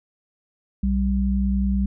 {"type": "tone pair together", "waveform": "sine", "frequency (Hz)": [61.74, 196], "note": ["B1", "G3"], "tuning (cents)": [0, 0], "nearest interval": "octave + minor sixth", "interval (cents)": 2000, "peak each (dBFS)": -21, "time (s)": [0.83, 1.86], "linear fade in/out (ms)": 5, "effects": []}